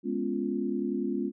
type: chord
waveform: sine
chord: C# dominant seventh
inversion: second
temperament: equal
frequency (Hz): 207.7 / 246.9 / 277.2 / 349.2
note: G#3 / B3 / C#4 / E#4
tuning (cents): 0 / 0 / 0 / 0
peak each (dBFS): -33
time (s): 0.03-1.32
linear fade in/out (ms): 50
effects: none